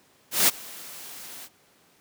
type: noise with ADSR envelope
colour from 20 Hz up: white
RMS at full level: -17 dBFS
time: 0.31-1.49 s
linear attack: 170 ms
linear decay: 23 ms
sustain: -24 dB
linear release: 52 ms
effects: pink hiss -60 dBFS RMS until 2 s + high-pass 150 Hz 12 dB/octave